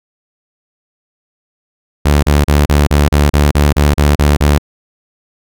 sawtooth tone bursts, 73 Hz, D2, 10 cents flat, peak -3 dBFS, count 12, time 2.05-4.584 s, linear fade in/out 10 ms, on 180 ms, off 34 ms, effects none

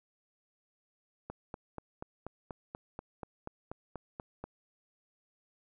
click train, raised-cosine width 1 ms, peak -26 dBFS, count 14, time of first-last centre 1.3-4.44 s, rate 4.14 Hz, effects none

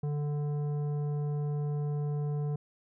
triangle tone with tanh clipping, 146.83 Hz, D3, in tune, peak -31 dBFS, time 0.03-2.56 s, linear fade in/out 5 ms, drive 15 dB, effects none

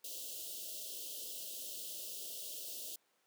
white band-stop noise, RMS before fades -45 dBFS, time 0.04-2.96 s, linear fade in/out 5 ms, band 660 to 2800 Hz, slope 96 dB/octave, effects pink hiss -75 dBFS RMS until 3.26 s + high-pass 400 Hz 12 dB/octave

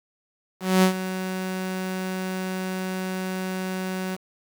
sawtooth tone with ADSR envelope, 186.7 Hz, F#3, 16 cents sharp, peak -10 dBFS, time 0.6-4.17 s, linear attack 230 ms, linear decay 97 ms, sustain -13 dB, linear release 29 ms, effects 7-bit

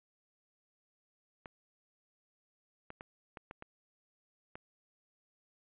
clicks, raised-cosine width 0.5 ms, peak -30 dBFS, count 7, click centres 1.458 / 2.904 / 3.009 / 3.372 / 3.511 / 3.624 / 4.555 s, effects resampled to 8000 Hz

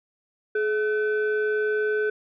sine tone pair together, 425.4 / 1516 Hz, G#4 / F#6, +42 / +42 cents, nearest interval octave + minor seventh, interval 2200 cents, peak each -21 / -26 dBFS, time 0.55-2.1 s, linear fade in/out 5 ms, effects tanh soft clip ceiling -17 dBFS

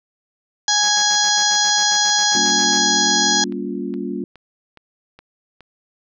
harmonic tone, 830.6 Hz, G#5, in tune, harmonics 1 / 2 / 4 / 5 / 6 / 7 / 8, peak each -22 / -22 / -22 / -22 / -22 / -22 / -22 dBFS, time 0.68-3.44 s, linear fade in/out 2 ms
5% pulse tone bursts, 181.9 Hz, F#3, 29 cents flat, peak -24 dBFS, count 15, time 0.83-2.779 s, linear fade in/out 2 ms, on 59 ms, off 76 ms
sine chord, G half-diminished seventh, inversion none, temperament just, 196 / 235.2 / 282.2 / 352.8 Hz, G3 / Bb3 / Db4 / F4, 0 / +16 / +31 / +18 cents, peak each -28 dBFS, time 2.35-4.24 s, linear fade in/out 2 ms
click train, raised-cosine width 0.3 ms, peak -26 dBFS, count 8, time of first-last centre 2.69-5.607 s, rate 2.4 Hz
effects none

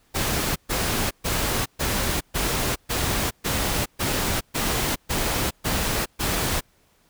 pink noise bursts, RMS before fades -24 dBFS, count 12, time 0.14-6.61 s, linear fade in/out 20 ms, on 420 ms, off 130 ms, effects pink hiss -62 dBFS RMS until 7.09 s

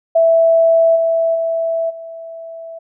sine tone with level steps, 659.3 Hz, E5, in tune, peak -8 / -12 / -15 / -28 dBFS, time 0.15-2.79 s, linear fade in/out 10 ms, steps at 0.95 / 1.34 / 1.89 s, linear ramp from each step 20 ms, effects none

